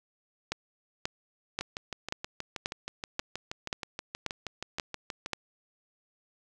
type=two click trains; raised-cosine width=0.2 ms; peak=-18 / -13 dBFS; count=24 / 10; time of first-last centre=1.61-5.261 / 0.52-5.333 s; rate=6.3 / 1.87 Hz; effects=none